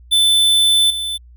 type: tone with level steps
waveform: square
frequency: 3520 Hz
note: A7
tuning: in tune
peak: -11 / -21 dBFS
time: 0.11-1.18 s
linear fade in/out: 20 ms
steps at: 0.9 s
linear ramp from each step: 5 ms
effects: added 60 Hz sine -40 dBFS peak until 1.36 s